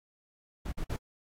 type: noise bursts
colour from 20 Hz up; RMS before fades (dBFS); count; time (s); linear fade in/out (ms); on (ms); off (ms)
brown; -33; 3; 0.65-0.966; 10; 72; 50
effects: AAC 48 kbps